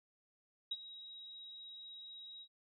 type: tone with ADSR envelope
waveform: sine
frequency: 3821 Hz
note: A#7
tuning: 42 cents sharp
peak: -34 dBFS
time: 0.71-2.48 s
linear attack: 7 ms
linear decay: 40 ms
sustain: -15 dB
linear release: 69 ms
effects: none